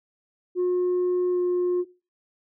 sine tone with pitch glide, 360 to 357.3 Hz, F#4 to F4, -47 to +40 cents, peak -18 dBFS, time 0.55-1.85 s, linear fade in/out 50 ms, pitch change -13 cents, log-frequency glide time 1.31-1.39 s, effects noise-tail reverb RT60 0.3 s tail -17 dB re dry + tanh soft clip ceiling -19 dBFS

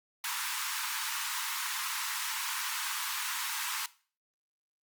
pink high-pass noise, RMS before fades -35 dBFS, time 0.24-3.86 s, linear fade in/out 2 ms, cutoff 890 Hz, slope 96 dB/octave, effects noise-tail reverb RT60 0.4 s tail -18 dB re dry + Opus 48 kbps

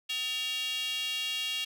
square tone with high-pass filter, 253.8 Hz, B3, 47 cents sharp, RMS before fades -33 dBFS, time 0.09-1.65 s, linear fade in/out 10 ms, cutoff 3000 Hz, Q 8.5, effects none

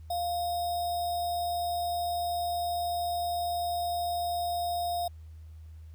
sine tone with sample-and-hold, 698.5 Hz, F5, in tune, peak -28 dBFS, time 0.1-5.08 s, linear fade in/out 5 ms, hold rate 4410 Hz, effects added 79 Hz sine -44 dBFS peak until 5.94 s + pink hiss -69 dBFS RMS until 5.94 s

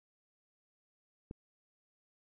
click, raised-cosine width 3 ms, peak -30 dBFS, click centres 1.311 s, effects none

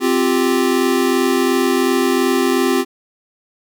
square chord, C suspended fourth, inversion none, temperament equal, 261.6 / 349.2 / 392 Hz, C4 / F4 / G4, 0 / 0 / 0 cents, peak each -18 / -19 / -19 dBFS, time 0-2.85 s, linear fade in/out 50 ms, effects none

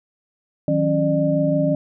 sine tone cluster, 159.2 / 185.2 / 275.4 / 600 Hz, D#3 / F#3 / C#4 / D5, +40 / +2 / -11 / +37 cents, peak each -21 / -27 / -21 / -20 dBFS, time 0.68-1.75 s, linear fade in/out 2 ms, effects none

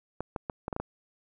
clicks, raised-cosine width 1 ms, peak -18 dBFS, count 7, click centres 0.206 / 0.362 / 0.498 / 0.681 / 0.728 / 0.764 / 0.8 s, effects none

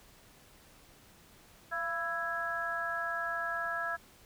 harmonic tone with a mistuned harmonic, 331.4 Hz, E4, 9 cents sharp, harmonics 2 / 3 / 4 / 5, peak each -39 / -44 / -37 / -35 dBFS, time 1.71-3.97 s, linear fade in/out 20 ms, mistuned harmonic 2, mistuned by +47 cents, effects pink hiss -59 dBFS RMS until 4.25 s

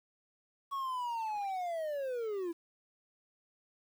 triangle linear sweep, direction down, 1116 to 326.4 Hz, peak -32 dBFS, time 0.71-2.53 s, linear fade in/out 20 ms, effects 10-bit

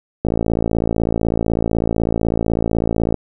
click train, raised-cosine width 2 ms, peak -4 dBFS, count 163, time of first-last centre 0.25-3.143 s, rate 56 Hz, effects none

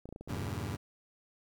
clicks, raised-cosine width 2 ms, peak -31 dBFS, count 11, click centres 0.056 / 0.09 / 0.126 / 0.161 / 0.21 / 0.276 / 0.308 / 0.338 / 0.37 / 0.424 / 0.468 s
sawtooth chord, E diminished seventh, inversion none, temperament just, 82.41 / 98.89 / 118.67 / 142.4 Hz, E2 / G2 / Bb2 / Db3, 0 / +16 / +31 / +47 cents, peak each -37 / -35 / -37 / -39 dBFS, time 0.28-0.77 s, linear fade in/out 20 ms
effects 11-bit

